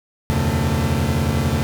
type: tone cluster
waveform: 40% pulse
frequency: 78.6 / 89.8 / 128 / 144.2 / 223.9 Hz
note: D#2 / F2 / C3 / D3 / A3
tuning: +18 / +49 / -38 / -31 / +30 cents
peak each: -23 dBFS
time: 0.3-1.63 s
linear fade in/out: 0 ms
effects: none